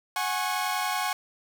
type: chord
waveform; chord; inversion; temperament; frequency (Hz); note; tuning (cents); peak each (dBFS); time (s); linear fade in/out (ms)
sawtooth; F# suspended second; none; equal with one note detuned; 740 / 830.6 / 1094.7; F#5 / G#5 / C#6; 0 / 0 / -22; -27; 0.16-1.13; 2
effects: 8-bit